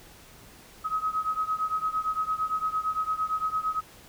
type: beating tone pair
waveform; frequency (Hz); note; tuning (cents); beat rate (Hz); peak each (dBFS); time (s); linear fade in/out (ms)
sine; 1268 / 1276.8; D#6 / D#6; +32 / +44; 8.8; -28 / -30; 0.84-3.81; 20
effects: pink hiss -51 dBFS RMS until 4.08 s

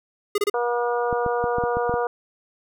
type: tone bursts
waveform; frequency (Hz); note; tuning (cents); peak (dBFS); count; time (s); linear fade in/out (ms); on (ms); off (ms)
square; 411.1; G#4; -18; -19; 3; 0.35-0.499; 5; 31; 28
type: harmonic tone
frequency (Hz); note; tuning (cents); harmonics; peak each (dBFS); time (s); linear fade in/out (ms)
240; B3; -49; 2 / 3 / 4 / 5 / 6; -23 / -27 / -29 / -31 / -33; 0.54-2.07; 2
type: clicks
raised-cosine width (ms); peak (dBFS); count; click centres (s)
3; -17; 8; 1.128 / 1.263 / 1.441 / 1.584 / 1.638 / 1.77 / 1.895 / 1.94
effects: none

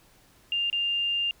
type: tone with dropouts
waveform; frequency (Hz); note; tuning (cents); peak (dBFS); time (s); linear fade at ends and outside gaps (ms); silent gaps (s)
sine; 2800; F7; +4; -24; 0.52-1.31; 1; 0.7-0.728
effects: pink hiss -59 dBFS RMS until 1.4 s

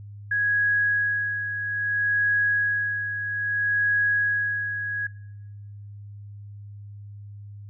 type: tone with tremolo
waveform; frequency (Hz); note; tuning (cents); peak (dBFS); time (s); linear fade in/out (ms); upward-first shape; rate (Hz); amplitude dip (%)
sine; 1661; G#6; 0; -18; 0.31-5.07; 5; sine; 0.61; 60
effects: noise-tail reverb RT60 1.0 s tail -22 dB re dry + added 102 Hz sine -38 dBFS peak until 7.69 s

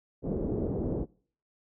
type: low-pass noise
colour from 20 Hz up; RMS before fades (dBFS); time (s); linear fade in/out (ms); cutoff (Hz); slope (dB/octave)
white; -31; 0.22-1.06; 50; 440; 24
effects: noise-tail reverb RT60 0.5 s tail -24 dB re dry

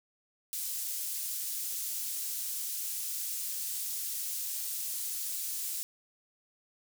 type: high-pass noise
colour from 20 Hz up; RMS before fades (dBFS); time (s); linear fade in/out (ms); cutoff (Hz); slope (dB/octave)
pink; -36; 0.53-5.83; 0; 7900; 12
effects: none

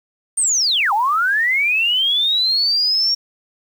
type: linear two-way sweep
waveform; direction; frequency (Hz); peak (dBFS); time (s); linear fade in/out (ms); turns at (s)
sine; down then up; 8930 to 785 to 5580; -14; 0.37-3.15; 10; 0.93
effects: 7-bit

